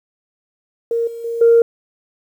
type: tone with level steps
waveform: sine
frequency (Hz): 464.4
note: A#4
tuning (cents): -7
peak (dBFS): -15 / -27 / -20 / -6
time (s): 0.91-1.62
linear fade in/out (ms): 2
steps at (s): 1.07 / 1.24 / 1.41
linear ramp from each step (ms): 5
effects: tanh soft clip ceiling -3 dBFS + 8-bit